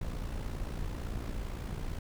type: noise with amplitude modulation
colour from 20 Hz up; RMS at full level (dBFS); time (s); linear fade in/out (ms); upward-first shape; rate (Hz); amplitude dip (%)
brown; -34; 0.01-1.99; 5; sine; 57.8; 60
effects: none